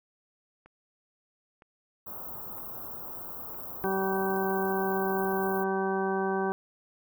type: click train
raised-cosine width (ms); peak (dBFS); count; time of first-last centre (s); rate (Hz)
0.5; -38; 5; 0.66-4.506; 1.04
type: band-stop noise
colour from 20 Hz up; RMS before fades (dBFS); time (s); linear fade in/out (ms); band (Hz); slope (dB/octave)
white; -40; 2.06-5.64; 10; 1300 to 14000; 48
type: harmonic tone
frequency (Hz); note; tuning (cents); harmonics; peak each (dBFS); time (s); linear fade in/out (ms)
192.2; G3; -34; 1 / 2 / 3 / 4 / 5 / 6 / 8; -33 / -29 / -42 / -33 / -37 / -39 / -37; 3.84-6.52; 0
effects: none